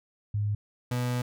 sine / 35% pulse tone pair in turn, 103.83 / 123.48 Hz, G#2 / B2, 0 / 0 cents, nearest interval minor third, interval 300 cents, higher second, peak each -25 dBFS, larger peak neither, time 0.34-0.55 / 0.91-1.22 s, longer second, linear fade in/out 5 ms, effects none

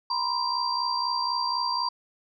sine tone cluster, 961 / 1025 / 4720 Hz, B5 / C6 / D8, -48 / -36 / +8 cents, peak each -29 dBFS, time 0.1-1.89 s, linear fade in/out 5 ms, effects none

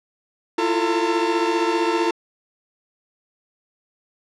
45% pulse tone cluster, 334.8 / 350.1 / 445.1 / 909 Hz, E4 / F4 / A4 / A#5, +27 / +4 / +20 / -44 cents, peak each -23 / -24 / -25 / -24 dBFS, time 0.58-2.11 s, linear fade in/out 5 ms, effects low-pass 5000 Hz 12 dB/octave

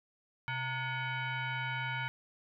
sine tone with frequency modulation, 660 Hz, E5, 2 cents sharp, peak -33 dBFS, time 0.48-2.08 s, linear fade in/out 0 ms, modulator 789 Hz, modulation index 2.5, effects none

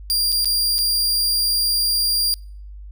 sawtooth tone with dropouts, 4779 Hz, D8, 29 cents sharp, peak -14 dBFS, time 0.1-2.34 s, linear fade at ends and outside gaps 0 ms, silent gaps 0.32-0.325 / 0.446-0.456 / 0.783-0.788 s, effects noise-tail reverb RT60 0.5 s tail -26 dB re dry + added 50 Hz sine -34 dBFS peak until 2.91 s

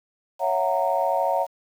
sine chord, F# dominant seventh, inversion second, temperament just, 555 / 666 / 740 / 925 Hz, C#5 / E5 / F#5 / A#5, +2 / +18 / 0 / -14 cents, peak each -25 dBFS, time 0.39-1.47 s, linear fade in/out 50 ms, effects tanh soft clip ceiling -9 dBFS + 8-bit

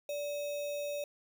sine tone with sample-and-hold, 581 Hz, D5, 19 cents flat, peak -34 dBFS, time 0.09-1.04 s, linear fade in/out 2 ms, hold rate 3150 Hz, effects none

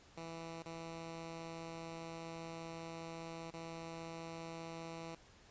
10% pulse tone with dropouts, 165 Hz, E3, 2 cents sharp, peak -37 dBFS, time 0.17-5.15 s, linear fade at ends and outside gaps 5 ms, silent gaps 0.626-0.658 / 3.506-3.537 s, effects pink hiss -63 dBFS RMS until 5.5 s + resampled to 16000 Hz

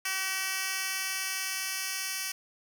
10% pulse tone with high-pass filter sweep, 380.8 Hz, F#4, 50 cents sharp, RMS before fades -33 dBFS, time 0.05-2.32 s, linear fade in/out 5 ms, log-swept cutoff 2100 to 3400 Hz, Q 0.72, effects none

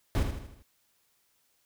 brown noise with echo, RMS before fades -26 dBFS, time 0.15-0.23 s, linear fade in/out 0 ms, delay 79 ms, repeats 5, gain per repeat -6 dB, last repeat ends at 0.625 s, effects white hiss -71 dBFS RMS until 1.65 s

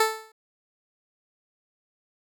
15% pulse tone with exponential decay, 440 Hz, A4, in tune, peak -10 dBFS, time 0-0.32 s, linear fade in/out 5 ms, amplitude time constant 69 ms, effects none

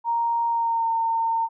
sine tone with pitch glide, 932.3 to 911 Hz, A#5 to A#5, 0 to -40 cents, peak -20 dBFS, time 0.04-1.49 s, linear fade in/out 50 ms, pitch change -40 cents, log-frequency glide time 0.48-0.89 s, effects none

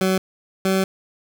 20% pulse tone pair in turn, 188.4 / 190.7 Hz, F#3 / G3, +32 / -47 cents, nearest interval unison, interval 21 cents, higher second, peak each -12 dBFS, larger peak neither, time 0.01-0.18 / 0.65-0.84 s, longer second, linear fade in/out 2 ms, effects none

